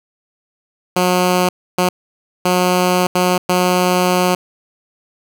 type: tone bursts at uneven times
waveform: 10% pulse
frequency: 180.9 Hz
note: F#3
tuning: 39 cents flat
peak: -4 dBFS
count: 5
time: 0.96-1.49 / 1.78-1.89 / 2.45-3.07 / 3.15-3.38 / 3.49-4.35 s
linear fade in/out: 5 ms
effects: none